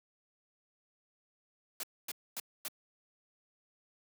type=noise bursts; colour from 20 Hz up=white; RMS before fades=-39 dBFS; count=4; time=1.8-2.682 s; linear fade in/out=2 ms; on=33 ms; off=250 ms; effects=high-pass 200 Hz 12 dB/octave